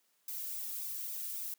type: noise with flanger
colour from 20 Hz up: violet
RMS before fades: -40 dBFS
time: 0.28-1.54 s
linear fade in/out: 2 ms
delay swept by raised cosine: 0.81 to 1.81 ms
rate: 3.6 Hz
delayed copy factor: +0.65
effects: white hiss -74 dBFS RMS until 1.58 s + high-pass 200 Hz 12 dB/octave